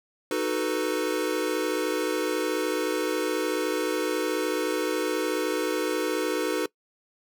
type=chord; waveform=square; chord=B dominant seventh; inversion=first; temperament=equal; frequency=311.1 / 370 / 440 / 493.9 Hz; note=D#4 / F#4 / A4 / B4; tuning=0 / 0 / 0 / 0 cents; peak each=-31 dBFS; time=0.31-6.66 s; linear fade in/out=2 ms; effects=noise-tail reverb RT60 0.1 s tail -22 dB re dry